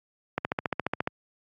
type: click train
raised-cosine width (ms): 0.5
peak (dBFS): -11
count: 11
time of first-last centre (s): 0.38-1.074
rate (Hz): 14.4
effects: high-pass 100 Hz 12 dB/octave + AAC 64 kbps